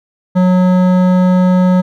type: tone with hard clipping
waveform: sine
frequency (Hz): 182.8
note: F#3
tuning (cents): -21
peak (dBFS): -9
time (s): 0.35-1.82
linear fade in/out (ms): 20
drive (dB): 13
effects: none